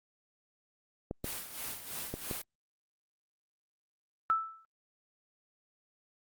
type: clicks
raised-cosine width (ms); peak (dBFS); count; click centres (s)
2; -22; 4; 1.111 / 1.244 / 2.14 / 2.312
type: noise with tremolo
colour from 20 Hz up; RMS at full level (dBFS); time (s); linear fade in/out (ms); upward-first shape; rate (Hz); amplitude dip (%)
white; -38; 1.24-2.42; 5; sine; 3; 65
type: tone with exponential decay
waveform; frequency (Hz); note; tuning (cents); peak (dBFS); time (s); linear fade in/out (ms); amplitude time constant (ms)
sine; 1318.5; E6; 0; -22; 4.3-4.65; 0; 76
effects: Opus 32 kbps